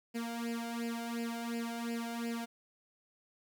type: tone with flanger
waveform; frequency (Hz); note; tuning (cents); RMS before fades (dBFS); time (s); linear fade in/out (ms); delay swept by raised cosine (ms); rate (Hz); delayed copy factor
sawtooth; 233.1; A#3; 0; -38; 0.14-2.46; 20; 0.4 to 1.4; 2.8; +0.85
effects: 11-bit